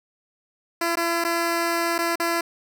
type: tone with dropouts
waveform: 10% pulse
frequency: 338 Hz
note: E4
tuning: 43 cents sharp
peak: -13 dBFS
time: 0.81-2.41 s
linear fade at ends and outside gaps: 5 ms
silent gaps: 0.956-0.97 / 1.241-1.247 / 1.982-1.987 / 2.157-2.198 s
effects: none